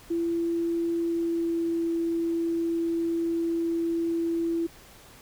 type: tone with pitch glide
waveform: sine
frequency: 336.9 to 334 Hz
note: E4 to E4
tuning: +38 to +23 cents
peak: -24 dBFS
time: 0.1-4.67 s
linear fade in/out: 10 ms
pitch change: -15 cents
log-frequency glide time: 0.97-1.67 s
effects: pink hiss -51 dBFS RMS until 5.21 s